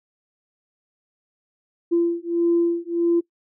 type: beating tone pair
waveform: sine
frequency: 340.1 / 341.7 Hz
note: F4 / F4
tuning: -46 / -38 cents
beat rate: 1.6 Hz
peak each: -20 dBFS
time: 1.91-3.21 s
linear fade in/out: 20 ms
effects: noise-tail reverb RT60 0.1 s tail -21 dB re dry + tanh soft clip ceiling -10 dBFS